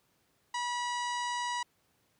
harmonic tone with a mistuned harmonic, 971 Hz, B5, 30 cents flat, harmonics 1 / 2 / 3 / 4 / 5 / 6 / 7 / 8 / 9, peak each -33 / -39 / -43 / -45 / -47 / -49 / -50 / -51 / -52 dBFS, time 0.54-1.63 s, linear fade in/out 5 ms, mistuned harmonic 7, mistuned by -19 cents, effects pink hiss -72 dBFS RMS until 2.19 s + high-pass 80 Hz 12 dB/octave

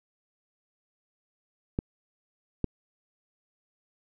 clicks, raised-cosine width 3 ms, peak -14 / -13 dBFS, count 2, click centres 1.789 / 2.643 s, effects none

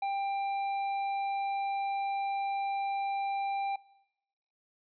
sine tone with tanh clipping, 791 Hz, G5, 15 cents sharp, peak -31 dBFS, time 0.02-3.76 s, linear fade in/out 5 ms, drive 9 dB, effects noise-tail reverb RT60 0.9 s tail -23 dB re dry + resampled to 11025 Hz

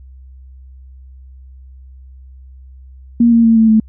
sine tone with pitch steps, 235.2 / 231 / 226.9 / 222.9 / 218.9 Hz, A#3 / A#3 / A#3 / A3 / A3, +16 / -16 / -47 / +23 / -9 cents, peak -6 dBFS, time 3.2-3.8 s, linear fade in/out 5 ms, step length 120 ms, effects added 65 Hz sine -35 dBFS peak until 3.88 s

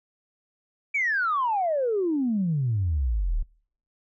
sine exponential sweep, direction down, 2349 to 33.85 Hz, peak -21 dBFS, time 0.94-3.43 s, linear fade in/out 10 ms, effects noise-tail reverb RT60 0.6 s tail -25 dB re dry + tanh soft clip ceiling -17 dBFS

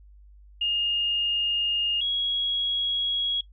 sine tone pair in turn, 2836 / 3317 Hz, F7 / G#7, +26 / -3 cents, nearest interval minor third, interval 271 cents, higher second, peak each -23 dBFS, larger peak neither, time 0.61-2.01 / 2.01-3.41 s, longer neither, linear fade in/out 5 ms, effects noise-tail reverb RT60 0.1 s tail -19 dB re dry + added 50 Hz sine -48 dBFS peak until 3.52 s

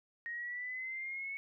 sine linear sweep, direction up, 1864.7 to 2217 Hz, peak -38 dBFS, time 0.26-1.37 s, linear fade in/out 0 ms, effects none

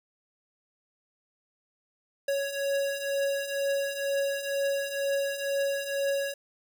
square beating tone pair, 554.4 / 556.5 Hz, C#5 / C#5, 0 / +7 cents, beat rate 2.1 Hz, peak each -34 / -29 dBFS, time 2.28-6.34 s, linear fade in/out 5 ms, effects none

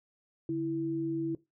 sine tone pair together, 144.1 / 329 Hz, D3 / E4, -33 / -3 cents, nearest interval octave + major second, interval 1430 cents, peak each -37 / -30 dBFS, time 0.49-1.35 s, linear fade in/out 2 ms, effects noise-tail reverb RT60 0.2 s tail -18 dB re dry

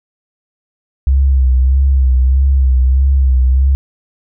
sine tone with vibrato, 65.8 Hz, C2, 10 cents sharp, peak -7 dBFS, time 1.07-3.75 s, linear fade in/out 0 ms, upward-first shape sine, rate 1.6 Hz, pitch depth 60 cents each way, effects none

